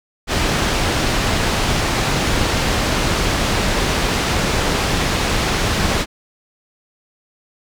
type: low-pass noise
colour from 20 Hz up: pink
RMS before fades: -18 dBFS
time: 0.27-6.06 s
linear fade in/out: 50 ms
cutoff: 6100 Hz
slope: 12 dB/octave
effects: none